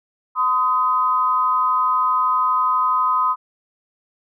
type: tone pair together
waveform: sine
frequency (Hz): 1022 / 1254.3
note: C6 / D#6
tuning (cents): -41 / +14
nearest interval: major third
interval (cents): 355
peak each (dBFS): -18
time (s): 0.35-3.36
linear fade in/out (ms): 50
effects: none